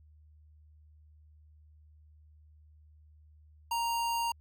square tone, 932.3 Hz, A#5, in tune, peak -30 dBFS, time 3.71-4.32 s, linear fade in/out 5 ms, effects added 76 Hz sine -56 dBFS peak until 4.4 s

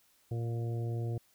harmonic tone with a mistuned harmonic, 116.54 Hz, A#2, in tune, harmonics 1 / 2 / 3 / 4 / 5 / 6, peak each -32 / -49 / -43 / -46 / -53 / -51 dBFS, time 0.31-1.18 s, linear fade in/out 5 ms, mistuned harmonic 6, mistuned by +22 cents, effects white hiss -68 dBFS RMS until 1.34 s

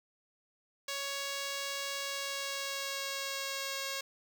5% pulse tone with pitch glide, 556 to 545.8 Hz, C#5 to C#5, +5 to -27 cents, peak -24 dBFS, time 0.88-4.01 s, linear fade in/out 5 ms, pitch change -32 cents, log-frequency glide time 1.98-3.77 s, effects none

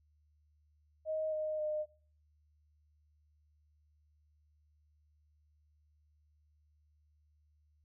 sine tone with pitch steps, 627 / 618.4 / 609.9 Hz, D#5 / D#5 / D#5, +13 / -11 / -35 cents, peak -33 dBFS, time 1.05-1.86 s, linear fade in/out 50 ms, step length 270 ms, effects noise-tail reverb RT60 0.4 s tail -18 dB re dry + added 75 Hz sine -68 dBFS peak until 7.84 s

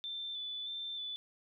sine tone with vibrato, 3520 Hz, A7, in tune, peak -38 dBFS, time 0.04-1.16 s, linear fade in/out 0 ms, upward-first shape square, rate 1.6 Hz, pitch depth 19 cents each way, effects none

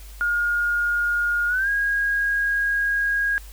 sine tone with pitch glide, 1425 to 1636.9 Hz, F6 to G#6, +34 to -26 cents, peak -19 dBFS, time 0.21-3.38 s, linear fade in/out 0 ms, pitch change +240 cents, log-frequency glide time 1.48-1.69 s, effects added 50 Hz sine -38 dBFS peak until 3.52 s + white hiss -48 dBFS RMS until 3.52 s

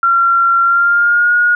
sine tone with pitch glide, 1371 to 1440.8 Hz, F6 to F#6, -32 to -46 cents, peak -8 dBFS, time 0.03-1.55 s, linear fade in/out 2 ms, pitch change +86 cents, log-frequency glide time 0.62-1.34 s, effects none

